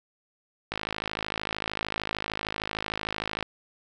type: click train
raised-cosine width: 0.3 ms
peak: -13 dBFS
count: 145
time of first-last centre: 0.72-3.427 s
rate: 53.2 Hz
effects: none